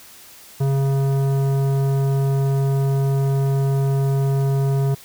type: tone with tanh clipping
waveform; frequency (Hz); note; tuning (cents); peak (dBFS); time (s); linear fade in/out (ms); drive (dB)
sine; 136.9; C#3; -21; -18; 0.6-4.95; 10; 14
effects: white hiss -44 dBFS RMS until 5.04 s